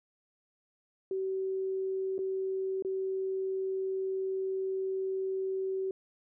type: tone with dropouts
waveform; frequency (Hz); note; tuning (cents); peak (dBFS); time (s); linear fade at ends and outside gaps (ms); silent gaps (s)
sine; 381.5; G4; -47; -30; 1.11-5.91; 2; 2.181-2.189 / 2.824-2.848
effects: none